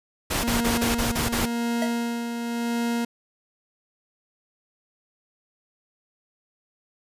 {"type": "noise bursts", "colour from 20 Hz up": "pink", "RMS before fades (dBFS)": -25, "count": 7, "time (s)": [0.3, 1.46], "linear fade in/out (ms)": 10, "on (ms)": 140, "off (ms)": 30}
{"type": "tone with tremolo", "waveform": "40% pulse", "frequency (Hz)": 234.9, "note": "A#3", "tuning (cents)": 13, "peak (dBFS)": -22, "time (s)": [0.43, 3.05], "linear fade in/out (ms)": 5, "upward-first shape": "sine", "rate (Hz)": 0.92, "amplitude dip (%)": 45}
{"type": "tone with exponential decay", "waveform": "square", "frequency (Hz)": 649, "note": "E5", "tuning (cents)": -27, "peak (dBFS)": -23, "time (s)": [1.82, 1.95], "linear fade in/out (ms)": 2, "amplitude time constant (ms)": 27}
{"effects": ["resampled to 32000 Hz"]}